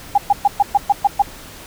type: tone bursts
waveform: sine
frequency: 810 Hz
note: G#5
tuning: 43 cents flat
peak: -8 dBFS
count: 8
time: 0.15-1.222 s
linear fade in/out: 5 ms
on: 29 ms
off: 120 ms
effects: pink hiss -37 dBFS RMS until 1.66 s